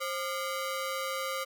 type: ring-modulated tone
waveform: sawtooth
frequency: 867 Hz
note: A5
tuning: 26 cents flat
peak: -25 dBFS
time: 0-1.45 s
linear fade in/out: 20 ms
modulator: 336 Hz
effects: none